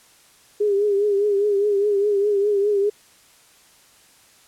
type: tone with vibrato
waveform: sine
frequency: 407 Hz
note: G#4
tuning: 35 cents flat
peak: -16 dBFS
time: 0.6-2.9 s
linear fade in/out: 10 ms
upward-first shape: triangle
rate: 4.9 Hz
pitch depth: 70 cents each way
effects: white hiss -53 dBFS RMS until 4.47 s + low-pass 11000 Hz 12 dB/octave